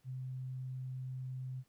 sine tone, 129.2 Hz, C3, 21 cents flat, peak -39 dBFS, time 0.04-1.64 s, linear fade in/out 50 ms, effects pink hiss -75 dBFS RMS until 1.68 s

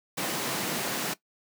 pink high-pass noise, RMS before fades -31 dBFS, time 0.17-1.14 s, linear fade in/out 10 ms, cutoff 160 Hz, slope 24 dB/octave, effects noise-tail reverb RT60 0.1 s tail -17 dB re dry

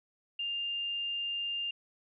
sine tone, 2802 Hz, F7, 5 cents sharp, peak -32 dBFS, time 0.39-1.71 s, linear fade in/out 5 ms, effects none

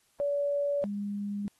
sine tone pair in turn, 572 / 203.3 Hz, D5 / G#3, -46 / -37 cents, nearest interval octave + tritone, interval 1791 cents, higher first, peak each -26 / -31 dBFS, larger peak first, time 0.2-0.84 / 0.84-1.48 s, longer neither, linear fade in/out 0 ms, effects white hiss -69 dBFS RMS until 1.59 s + AAC 32 kbps

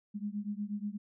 sine beating tone pair, 202.9 / 211.2 Hz, G#3 / G#3, -40 / +29 cents, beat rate 8.3 Hz, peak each -37 / -38 dBFS, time 0.14-0.98 s, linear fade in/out 20 ms, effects none

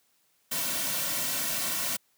white noise with comb filter, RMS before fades -30 dBFS, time 0.51-1.97 s, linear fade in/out 10 ms, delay 2.4 ms, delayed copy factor -0.65, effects white hiss -69 dBFS RMS until 2.17 s + high-pass 100 Hz 12 dB/octave

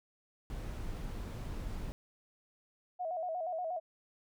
brown noise, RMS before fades -40 dBFS, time 0.5-1.92 s, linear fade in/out 0 ms
sine tone with vibrato, 684 Hz, F5, 36 cents flat, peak -34 dBFS, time 2.99-3.8 s, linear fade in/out 20 ms, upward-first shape square, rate 8.4 Hz, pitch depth 100 cents each way
effects none

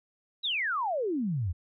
sine exponential sweep, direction down, 3999 to 78.2 Hz, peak -27 dBFS, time 0.43-1.53 s, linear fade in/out 20 ms, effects none

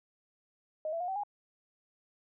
sine tone with pitch steps, 622.3 / 667 / 714.8 / 766.1 / 821.1 Hz, D#5 / E5 / F5 / G5 / G#5, 0 / +20 / +40 / -40 / -20 cents, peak -32 dBFS, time 0.85-1.235 s, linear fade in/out 2 ms, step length 77 ms, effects none

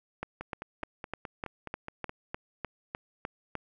two click trains, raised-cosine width 0.5 ms, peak -19 / -23 dBFS, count 12 / 9, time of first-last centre 0.23-3.553 / 0.41-2.094 s, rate 3.31 / 4.75 Hz, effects none

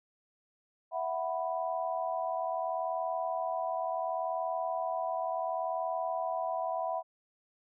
sine chord, E suspended second, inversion none, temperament equal, 659.3 / 740 / 987.8 Hz, E5 / F#5 / B5, 0 / 0 / 0 cents, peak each -34 / -35 / -37 dBFS, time 0.91-7.03 s, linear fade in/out 50 ms, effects none

